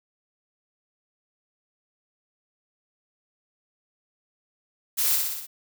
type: noise with echo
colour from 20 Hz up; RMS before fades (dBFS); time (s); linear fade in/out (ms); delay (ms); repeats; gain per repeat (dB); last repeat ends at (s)
blue; -24; 4.97-5.17; 20; 60; 5; -3; 5.47
effects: none